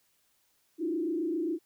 sine tone with frequency modulation, 330 Hz, E4, 2 cents sharp, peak -28 dBFS, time 0.78-1.59 s, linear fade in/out 50 ms, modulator 27.4 Hz, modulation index 1.1, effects white hiss -71 dBFS RMS until 1.65 s

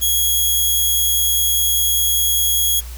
5% pulse tone, 3315 Hz, G#7, 4 cents flat, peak -6 dBFS, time 0.01-2.81 s, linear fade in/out 20 ms, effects added 60 Hz sine -29 dBFS peak until 2.97 s + white hiss -40 dBFS RMS until 2.97 s

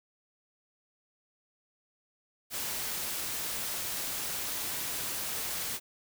white noise, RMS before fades -35 dBFS, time 2.5-5.8 s, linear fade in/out 50 ms, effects none

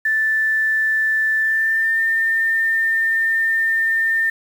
sine tone with pitch glide, 1760 to 1805.3 Hz, A6 to A6, 0 to +44 cents, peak -15 dBFS, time 0.05-4.3 s, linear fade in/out 5 ms, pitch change +44 cents, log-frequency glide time 1.38-1.99 s, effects 7-bit

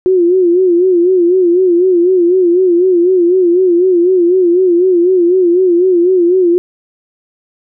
sine tone with vibrato, 358.4 Hz, F4, 45 cents sharp, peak -6 dBFS, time 0.06-6.58 s, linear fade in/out 0 ms, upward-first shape sine, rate 4 Hz, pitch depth 89 cents each way, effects none

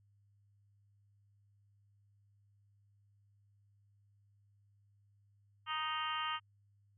harmonic tone, 311.1 Hz, D#4, in tune, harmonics 3 / 4 / 5 / 6 / 7 / 8 / 9 / 10, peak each -43 / -38 / -48 / -46 / -49 / -52 / -44 / -44 dBFS, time 5.66-6.4 s, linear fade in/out 50 ms, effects added 101 Hz sine -67 dBFS peak until 6.97 s

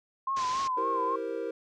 sine tone with vibrato, 1046.5 Hz, C6, in tune, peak -27 dBFS, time 0.27-1.16 s, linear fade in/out 5 ms, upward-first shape sine, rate 3.6 Hz, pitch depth 68 cents each way
white low-pass noise, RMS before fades -41 dBFS, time 0.36-0.68 s, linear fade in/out 10 ms, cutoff 6700 Hz, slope 48 dB/octave
triangle chord, C dominant seventh, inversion first, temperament equal, 329.6 / 392 / 466.2 / 523.3 Hz, E4 / G4 / Bb4 / C5, 0 / 0 / 0 / 0 cents, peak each -37 / -36 / -32 / -37 dBFS, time 0.77-1.51 s, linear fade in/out 5 ms
effects none

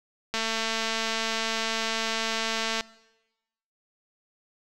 click train, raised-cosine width 0.2 ms, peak -11 dBFS, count 554, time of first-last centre 0.34-2.809 s, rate 224 Hz, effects noise-tail reverb RT60 1.0 s tail -21 dB re dry

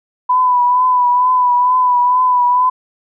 sine tone with vibrato, 994 Hz, B5, 11 cents sharp, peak -9 dBFS, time 0.29-2.7 s, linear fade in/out 10 ms, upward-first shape triangle, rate 2.2 Hz, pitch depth 39 cents each way, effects none

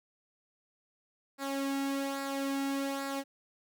sawtooth tone with flanger, 275 Hz, C#4, 14 cents flat, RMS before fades -34 dBFS, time 1.38-3.24 s, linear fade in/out 50 ms, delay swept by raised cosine 0.32 to 1.72 ms, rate 1.2 Hz, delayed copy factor -0.55, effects none

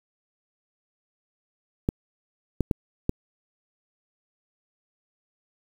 clicks, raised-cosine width 3 ms, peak -9 dBFS, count 4, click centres 1.889 / 2.607 / 2.712 / 3.094 s, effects 7-bit

